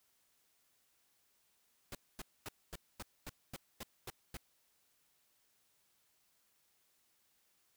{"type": "noise bursts", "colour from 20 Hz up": "pink", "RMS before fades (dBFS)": -45, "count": 10, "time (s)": [1.92, 4.37], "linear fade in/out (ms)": 2, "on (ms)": 29, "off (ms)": 240, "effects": ["white hiss -75 dBFS RMS until 7.76 s"]}